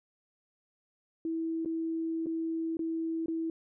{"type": "tone with dropouts", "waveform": "sine", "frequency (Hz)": 326.3, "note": "E4", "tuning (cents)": -18, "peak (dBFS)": -30, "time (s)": [1.25, 3.5], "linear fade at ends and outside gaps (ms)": 2, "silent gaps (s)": [[1.649, 1.658], [2.26, 2.267], [2.77, 2.792], [3.26, 3.282]], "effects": []}